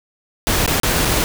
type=noise with dropouts; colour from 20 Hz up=pink; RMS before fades=-17 dBFS; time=0.47-1.24 s; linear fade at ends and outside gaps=0 ms; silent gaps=0.662-0.677 / 0.8-0.833 / 1.05-1.054 s; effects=none